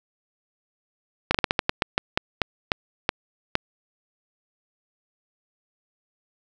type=slowing click train; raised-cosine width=0.3 ms; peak=-3 dBFS; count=14; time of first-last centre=1.31-3.554 s; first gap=35 ms; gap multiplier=1.24; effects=none